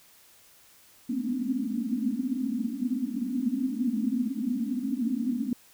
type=band-pass noise; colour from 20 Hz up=white; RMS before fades=-29 dBFS; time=1.09-5.53 s; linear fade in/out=2 ms; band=220 to 270 Hz; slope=96 dB/octave; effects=white hiss -57 dBFS RMS until 5.73 s